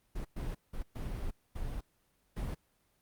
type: noise bursts at uneven times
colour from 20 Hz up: brown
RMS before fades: -37 dBFS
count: 6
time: 0.15-0.25 / 0.36-0.55 / 0.73-0.83 / 0.95-1.31 / 1.55-1.81 / 2.36-2.55 s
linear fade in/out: 10 ms
effects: pink hiss -73 dBFS RMS until 3.01 s + Opus 32 kbps